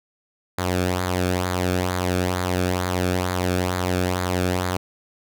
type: tone with flanger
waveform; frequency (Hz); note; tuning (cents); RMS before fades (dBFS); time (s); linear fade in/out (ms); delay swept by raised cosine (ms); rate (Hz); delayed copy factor
sawtooth; 90.7; F#2; -34; -23; 0.58-4.77; 5; 0.35 to 1.03; 2.2; -0.6
effects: none